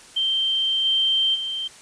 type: tone with level steps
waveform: sine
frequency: 3136 Hz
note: G7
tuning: in tune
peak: -19 / -17 / -25 dBFS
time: 0.16-1.68 s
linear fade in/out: 10 ms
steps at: 0.84 / 1.34 s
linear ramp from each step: 20 ms
effects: white hiss -46 dBFS RMS until 1.81 s + resampled to 22050 Hz